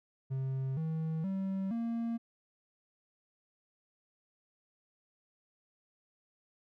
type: tone with pitch steps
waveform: triangle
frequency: 132.9 / 159.88 / 192.34 / 231.4 Hz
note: C3 / D#3 / G3 / A#3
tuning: +27 / +47 / -33 / -13 cents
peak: -30 dBFS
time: 0.3-2.18 s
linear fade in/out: 20 ms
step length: 470 ms
effects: none